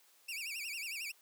sawtooth tone with vibrato, 2513 Hz, D#7, 17 cents sharp, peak -36 dBFS, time 0.28-1.12 s, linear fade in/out 10 ms, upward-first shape sine, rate 11 Hz, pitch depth 190 cents each way, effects white hiss -66 dBFS RMS until 1.21 s + high-pass 400 Hz 12 dB/octave

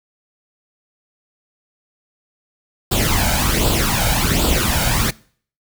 pink noise with flanger, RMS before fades -17 dBFS, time 2.91-5.11 s, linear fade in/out 10 ms, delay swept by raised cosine 0.24 to 1.34 ms, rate 1.3 Hz, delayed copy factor +0.65, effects noise-tail reverb RT60 0.5 s tail -23 dB re dry

